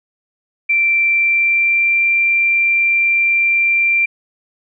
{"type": "tone with pitch glide", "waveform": "sine", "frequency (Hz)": [2349, 2364], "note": ["D7", "D7"], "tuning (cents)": [0, 11], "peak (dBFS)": -11, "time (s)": [0.69, 4.06], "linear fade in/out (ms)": 10, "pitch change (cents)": 11, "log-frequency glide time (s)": [1.1, 2.03], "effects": []}